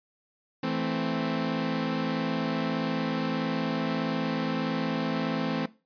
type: chord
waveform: sawtooth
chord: A minor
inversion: second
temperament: equal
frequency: 164.81 / 220 / 261.6 Hz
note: E3 / A3 / C4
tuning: 0 / 0 / 0 cents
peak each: -29 / -28 / -26 dBFS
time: 0.63-5.66 s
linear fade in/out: 5 ms
effects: noise-tail reverb RT60 0.3 s tail -19 dB re dry + resampled to 11025 Hz